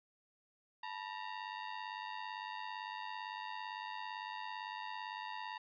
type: ring-modulated tone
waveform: sawtooth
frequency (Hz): 926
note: A#5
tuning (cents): -12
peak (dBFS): -35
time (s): 0.83-5.58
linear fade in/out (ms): 5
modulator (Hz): 48.9
effects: resampled to 11025 Hz + 12-bit